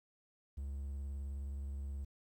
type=tone with vibrato; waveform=triangle; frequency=69.3 Hz; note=C#2; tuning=in tune; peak=-37 dBFS; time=0.57-2.05 s; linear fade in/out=10 ms; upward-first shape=sine; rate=19 Hz; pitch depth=48 cents each way; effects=12-bit